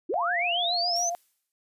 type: linear sweep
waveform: sine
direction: up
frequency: 281.5 to 6272 Hz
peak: -25 dBFS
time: 0.09-1.1 s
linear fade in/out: 10 ms
type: tone with vibrato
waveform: sine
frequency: 698.5 Hz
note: F5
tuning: in tune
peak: -28 dBFS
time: 0.14-1.15 s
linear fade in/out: 0 ms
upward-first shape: sine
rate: 7.1 Hz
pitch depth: 35 cents each way
type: noise with exponential decay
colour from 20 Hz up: blue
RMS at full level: -43 dBFS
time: 0.96-1.52 s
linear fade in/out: 0 ms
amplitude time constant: 120 ms
effects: resampled to 32000 Hz